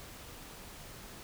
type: silence
effects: pink hiss -49 dBFS RMS until 1.23 s